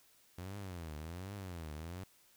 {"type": "tone with vibrato", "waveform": "sawtooth", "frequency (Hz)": 87.31, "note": "F2", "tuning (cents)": 0, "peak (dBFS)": -39, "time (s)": [0.38, 2.04], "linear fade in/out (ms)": 5, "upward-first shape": "triangle", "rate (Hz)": 1.3, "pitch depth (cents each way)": 290, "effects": ["white hiss -67 dBFS RMS until 2.36 s"]}